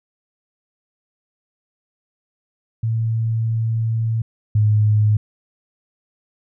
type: tone pair in turn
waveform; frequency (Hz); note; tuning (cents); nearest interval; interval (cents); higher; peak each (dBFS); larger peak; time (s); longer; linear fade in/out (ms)
sine; 113 / 106.26; A2 / G#2; +47 / +40; minor second; 107; first; -17 / -12; second; 2.83-4.22 / 4.55-5.17; first; 5
effects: none